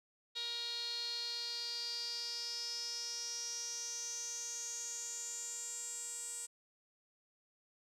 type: tone with band-pass filter sweep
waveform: sawtooth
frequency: 471.8 Hz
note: A#4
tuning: 21 cents sharp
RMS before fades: -42 dBFS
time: 0.35-6.47 s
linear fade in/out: 20 ms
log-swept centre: 3900 to 8100 Hz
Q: 9
effects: none